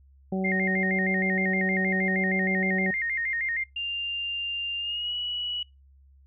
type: harmonic tone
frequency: 189.3 Hz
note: F#3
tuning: 40 cents sharp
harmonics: 1 / 2 / 3 / 4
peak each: -26 / -32 / -36 / -38 dBFS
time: 0.32-2.91 s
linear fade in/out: 5 ms
type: tone with vibrato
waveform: sine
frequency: 1975.5 Hz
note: B6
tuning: in tune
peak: -26 dBFS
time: 0.44-3.64 s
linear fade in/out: 10 ms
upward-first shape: square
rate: 6.4 Hz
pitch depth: 110 cents each way
type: tone with pitch glide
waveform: sine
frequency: 2794 to 2933 Hz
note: F7 to F#7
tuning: 0 to -16 cents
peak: -28 dBFS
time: 3.76-5.63 s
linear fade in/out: 5 ms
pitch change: +84 cents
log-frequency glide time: 4.78-5.14 s
effects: noise-tail reverb RT60 0.2 s tail -22 dB re dry + added 68 Hz sine -53 dBFS peak until 6.26 s